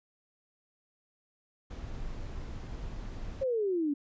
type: noise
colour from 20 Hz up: brown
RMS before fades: -39 dBFS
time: 1.7-3.44 s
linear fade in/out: 10 ms
type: exponential sweep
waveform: sine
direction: down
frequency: 550 to 277.9 Hz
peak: -27 dBFS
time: 3.41-3.94 s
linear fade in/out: 10 ms
effects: resampled to 16000 Hz

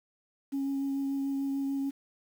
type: tone with vibrato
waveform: sine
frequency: 274.8 Hz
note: C#4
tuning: 15 cents flat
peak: -27 dBFS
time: 0.52-1.91 s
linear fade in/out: 20 ms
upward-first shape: triangle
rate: 6.8 Hz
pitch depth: 14 cents each way
effects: tanh soft clip ceiling -26 dBFS + 9-bit

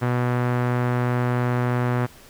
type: tone with low-pass filter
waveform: sawtooth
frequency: 123 Hz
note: B2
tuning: 7 cents flat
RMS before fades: -22 dBFS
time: 0.01-2.07 s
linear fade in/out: 20 ms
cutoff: 1600 Hz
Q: 1.4
effects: pink hiss -48 dBFS RMS until 2.29 s

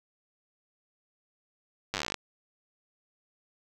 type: slowing click train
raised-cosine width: 0.2 ms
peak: -13 dBFS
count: 15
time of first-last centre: 1.94-2.143 s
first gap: 9 ms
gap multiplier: 1.07
effects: none

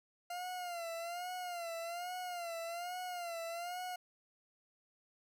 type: tone with vibrato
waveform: 40% pulse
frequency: 697 Hz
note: F5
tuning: 4 cents flat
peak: -39 dBFS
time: 0.3-3.96 s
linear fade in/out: 5 ms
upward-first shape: sine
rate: 1.2 Hz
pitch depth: 83 cents each way
effects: none

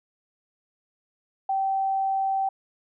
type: tone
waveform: sine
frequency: 775 Hz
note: G5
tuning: 20 cents flat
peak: -22 dBFS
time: 1.49-2.49 s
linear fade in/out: 5 ms
effects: none

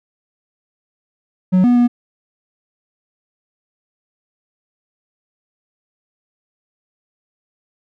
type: tone with pitch steps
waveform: triangle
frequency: 184.4 / 244.1 / 241.9 Hz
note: F#3 / B3 / B3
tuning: -6 / -20 / -36 cents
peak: -7 dBFS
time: 1.52-1.88 s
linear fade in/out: 20 ms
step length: 120 ms
effects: none

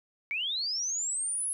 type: linear sweep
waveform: sine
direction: up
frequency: 2185 to 10730 Hz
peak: -29 dBFS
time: 0.31-1.53 s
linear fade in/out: 0 ms
effects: 11-bit

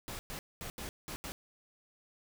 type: noise bursts at uneven times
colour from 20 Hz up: pink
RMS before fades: -42 dBFS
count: 6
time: 0.08-0.19 / 0.3-0.39 / 0.61-0.7 / 0.78-0.89 / 1.08-1.16 / 1.24-1.32 s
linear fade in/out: 0 ms
effects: none

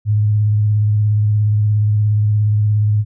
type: tone with vibrato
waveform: sine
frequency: 105.5 Hz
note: G#2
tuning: 28 cents sharp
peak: -11 dBFS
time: 0.05-3.05 s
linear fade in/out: 50 ms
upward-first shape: triangle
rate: 17 Hz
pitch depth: 34 cents each way
effects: none

